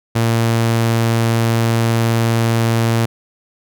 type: tone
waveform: sawtooth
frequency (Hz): 114.9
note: A#2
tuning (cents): -25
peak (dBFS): -9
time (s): 0.15-3.06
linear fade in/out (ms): 10
effects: none